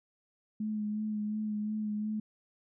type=tone with vibrato; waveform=sine; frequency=212.5 Hz; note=G#3; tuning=40 cents sharp; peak=-31 dBFS; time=0.6-2.2 s; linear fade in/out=5 ms; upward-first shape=sine; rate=2.8 Hz; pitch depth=23 cents each way; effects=none